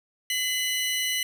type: tone pair together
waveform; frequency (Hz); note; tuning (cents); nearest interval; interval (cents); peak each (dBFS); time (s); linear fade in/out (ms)
sawtooth; 2029 / 2960; B6 / F#7; +46 / 0; perfect fifth; 654; -25 / -24; 0.3-1.23; 2
effects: none